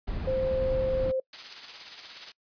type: noise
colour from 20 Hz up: brown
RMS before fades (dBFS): -33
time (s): 0.07-1.12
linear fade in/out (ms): 10
type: tone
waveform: sine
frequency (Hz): 523.3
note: C5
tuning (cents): 0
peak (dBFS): -25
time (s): 0.27-1.2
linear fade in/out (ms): 5
type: noise with tremolo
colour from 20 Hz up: blue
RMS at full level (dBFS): -33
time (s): 1.33-2.32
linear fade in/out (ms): 2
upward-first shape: sine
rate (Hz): 17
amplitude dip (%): 45
effects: noise-tail reverb RT60 0.1 s tail -25 dB re dry + resampled to 11025 Hz